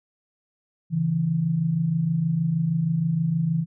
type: tone pair together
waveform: sine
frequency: 138.43 / 164.8 Hz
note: C#3 / E3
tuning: -2 / 0 cents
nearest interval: minor third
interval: 302 cents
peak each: -27 / -21 dBFS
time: 0.9-3.66 s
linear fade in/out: 50 ms
effects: none